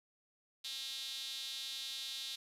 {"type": "tone with high-pass filter", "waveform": "sawtooth", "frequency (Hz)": 269, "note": "C4", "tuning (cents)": 48, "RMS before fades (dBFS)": -43, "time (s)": [0.64, 2.36], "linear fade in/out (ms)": 10, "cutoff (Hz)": 3700, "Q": 4.9, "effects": ["resampled to 32000 Hz", "10-bit"]}